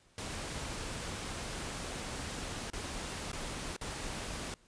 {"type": "noise with dropouts", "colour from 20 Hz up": "pink", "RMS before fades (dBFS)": -40, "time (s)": [0.18, 4.54], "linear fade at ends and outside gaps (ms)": 1, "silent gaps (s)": [[2.701, 2.733], [3.317, 3.33], [3.765, 3.812]], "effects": ["pink hiss -66 dBFS RMS until 4.67 s", "resampled to 22050 Hz"]}